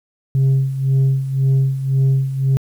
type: tone with tremolo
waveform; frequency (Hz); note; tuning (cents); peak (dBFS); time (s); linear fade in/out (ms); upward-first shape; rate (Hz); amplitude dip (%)
sine; 134.5; C3; +48; -8; 0.35-2.57; 0; sine; 1.9; 75
effects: tanh soft clip ceiling -10 dBFS + 8-bit